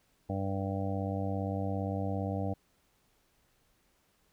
harmonic tone, 97.5 Hz, G2, 9 cents flat, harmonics 1 / 2 / 3 / 5 / 6 / 7 / 8, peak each -34 / -37 / -39 / -41 / -42 / -42 / -43 dBFS, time 0.29-2.54 s, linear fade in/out 10 ms, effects pink hiss -71 dBFS RMS until 4.32 s

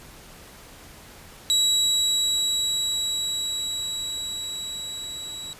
30% pulse tone with level ramp, 3890 Hz, B7, 27 cents flat, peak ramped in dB -15 to -31 dBFS, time 1.5-5.53 s, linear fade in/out 0 ms, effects pink hiss -46 dBFS RMS until 5.59 s + resampled to 32000 Hz

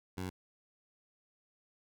15% pulse tone, 92.5 Hz, F#2, in tune, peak -31 dBFS, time 0.17-0.3 s, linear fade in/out 10 ms, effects none

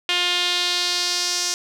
sawtooth tone with band-pass filter sweep, 354.4 Hz, F4, 25 cents sharp, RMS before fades -22 dBFS, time 0.09-1.54 s, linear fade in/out 0 ms, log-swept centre 3100 to 5800 Hz, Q 2.7, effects none

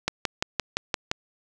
click train, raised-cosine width 0.2 ms, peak -6 dBFS, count 7, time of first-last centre 0.08-1.114 s, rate 5.8 Hz, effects none

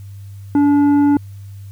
sine tone with tanh clipping, 287.7 Hz, D4, 36 cents flat, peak -11 dBFS, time 0.55-1.17 s, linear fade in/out 2 ms, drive 8 dB, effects added 99 Hz sine -31 dBFS peak until 1.71 s + white hiss -54 dBFS RMS until 1.71 s

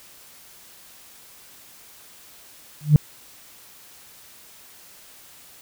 sine tone with exponential growth, 150 Hz, D3, 37 cents sharp, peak -3 dBFS, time 2.81-2.96 s, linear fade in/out 0 ms, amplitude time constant 31 ms, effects tanh soft clip ceiling -3 dBFS + white hiss -48 dBFS RMS until 5.61 s

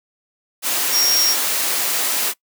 sine tone in noise, 5588 Hz, F8, in tune, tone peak -15 dBFS, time 0.91-1.36 s, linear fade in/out 50 ms, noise white, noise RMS -20 dBFS, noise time 0.62-2.34 s, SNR +2 dB, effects noise-tail reverb RT60 0.1 s tail -22 dB re dry + high-pass 300 Hz 12 dB/octave

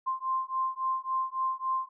sine beating tone pair, 1046.5 / 1050.1 Hz, C6 / C6, 0 / +6 cents, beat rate 3.6 Hz, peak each -31 dBFS, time 0.06-1.89 s, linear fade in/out 20 ms, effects none

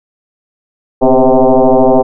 sine tone with frequency modulation, 123.47 Hz, B2, in tune, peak -4 dBFS, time 1.01-2.03 s, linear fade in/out 20 ms, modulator 130 Hz, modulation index 5.4, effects none

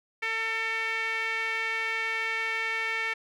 sawtooth tone with band-pass filter, 448.5 Hz, A4, 33 cents sharp, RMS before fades -30 dBFS, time 0.22-3.14 s, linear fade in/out 10 ms, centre 2100 Hz, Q 4.8, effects none

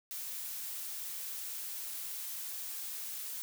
blue noise, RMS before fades -41 dBFS, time 0.11-3.42 s, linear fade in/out 0 ms, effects none

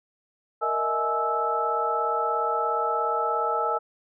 sine tone cluster, 464 / 617 / 654 / 845 / 1314 Hz, A#4 / D#5 / E5 / G#5 / E6, -8 / -15 / -14 / +30 / -6 cents, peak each -30 / -33 / -33 / -28 / -26 dBFS, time 0.61-3.79 s, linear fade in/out 20 ms, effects none

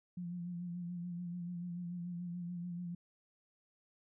sine tone with vibrato, 175 Hz, F3, 4 cents sharp, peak -39 dBFS, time 0.17-2.95 s, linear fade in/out 5 ms, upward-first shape sine, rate 6.9 Hz, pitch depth 38 cents each way, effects none

